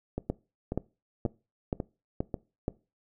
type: two click trains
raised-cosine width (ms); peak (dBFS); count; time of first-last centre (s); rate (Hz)
2; -15 / -18; 6 / 5; 0.3-2.681 / 0.18-2.342; 2.1 / 1.85
effects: noise-tail reverb RT60 0.3 s tail -21 dB re dry